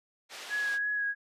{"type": "band-pass noise", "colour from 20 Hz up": "white", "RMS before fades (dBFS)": -44, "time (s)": [0.29, 0.79], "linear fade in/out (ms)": 50, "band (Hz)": [450, 4400], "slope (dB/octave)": 12}
{"type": "tone with vibrato", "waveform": "sine", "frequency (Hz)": 1666, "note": "G#6", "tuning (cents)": 5, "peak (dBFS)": -28, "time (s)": [0.49, 1.15], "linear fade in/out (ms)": 50, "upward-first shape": "sine", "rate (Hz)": 3, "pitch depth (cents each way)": 19}
{"effects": ["resampled to 32000 Hz"]}